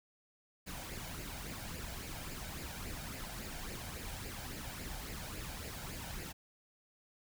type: noise with flanger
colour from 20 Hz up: pink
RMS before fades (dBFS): -44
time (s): 0.66-6.33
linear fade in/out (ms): 20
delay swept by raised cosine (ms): 0.41 to 1.35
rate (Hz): 3.6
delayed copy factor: +0.55
effects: none